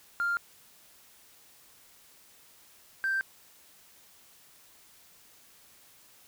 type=tone pair in turn; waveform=triangle; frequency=1396.9 / 1568 Hz; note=F6 / G6; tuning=0 / 0 cents; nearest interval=major second; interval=200 cents; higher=second; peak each=-23 dBFS; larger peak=neither; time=0.2-0.37 / 3.04-3.21 s; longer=neither; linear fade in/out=0 ms; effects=tanh soft clip ceiling -23 dBFS + white hiss -58 dBFS RMS until 6.27 s